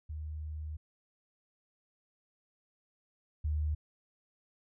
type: tone pair in turn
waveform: sine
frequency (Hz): 76.9 / 75.97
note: D#2 / D#2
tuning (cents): -20 / -41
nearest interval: unison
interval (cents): 21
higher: first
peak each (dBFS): -37 / -29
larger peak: second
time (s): 0.09-0.77 / 3.44-3.75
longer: first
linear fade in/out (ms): 10
effects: none